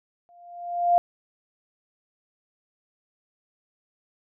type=tone with exponential growth; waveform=sine; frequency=698.5 Hz; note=F5; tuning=in tune; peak=-13 dBFS; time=0.29-0.98 s; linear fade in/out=0 ms; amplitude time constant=150 ms; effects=none